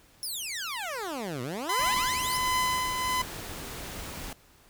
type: exponential two-way sweep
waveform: 15% pulse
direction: down then up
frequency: 5510 to 116.54 to 5510 Hz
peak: -26 dBFS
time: 0.23-2.37 s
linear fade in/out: 0 ms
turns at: 1.42 s
type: tone with tremolo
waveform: sawtooth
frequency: 1012 Hz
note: B5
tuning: 42 cents sharp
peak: -20 dBFS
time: 1.69-3.22 s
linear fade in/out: 5 ms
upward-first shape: triangle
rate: 1.4 Hz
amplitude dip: 50%
type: noise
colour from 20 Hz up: pink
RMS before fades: -39 dBFS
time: 1.79-4.33 s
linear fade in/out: 2 ms
effects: pink hiss -59 dBFS RMS until 4.69 s

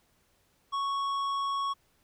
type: tone with tanh clipping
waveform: triangle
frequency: 1108.7 Hz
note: C#6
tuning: in tune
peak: -30 dBFS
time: 0.72-1.74 s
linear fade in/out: 20 ms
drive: 14 dB
effects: pink hiss -69 dBFS RMS until 2.03 s

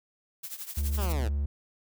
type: noise with tremolo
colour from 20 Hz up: blue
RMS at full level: -36 dBFS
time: 0.43-1.13 s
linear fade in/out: 10 ms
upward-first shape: triangle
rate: 12 Hz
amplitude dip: 85%
type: tone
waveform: triangle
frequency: 71.4 Hz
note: D2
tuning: 48 cents flat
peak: -24 dBFS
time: 0.77-1.46 s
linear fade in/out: 5 ms
type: linear sweep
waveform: 10% pulse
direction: down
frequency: 217 to 98.8 Hz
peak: -25 dBFS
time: 0.97-1.29 s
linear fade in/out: 20 ms
effects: none

